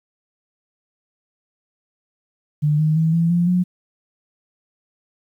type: tone with pitch steps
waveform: sine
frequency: 149.5 / 155.13 / 160.97 / 167.03 / 173.32 / 179.85 Hz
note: D3 / D#3 / E3 / E3 / F3 / F#3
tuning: +31 / -5 / -41 / +23 / -13 / -49 cents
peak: -14 dBFS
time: 2.62-3.64 s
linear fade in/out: 20 ms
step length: 170 ms
effects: 9-bit